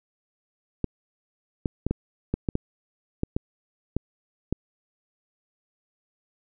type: clicks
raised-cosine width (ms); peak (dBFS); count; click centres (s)
3; -11; 11; 0.843 / 1.658 / 1.866 / 1.91 / 2.34 / 2.488 / 2.554 / 3.234 / 3.365 / 3.966 / 4.526
effects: none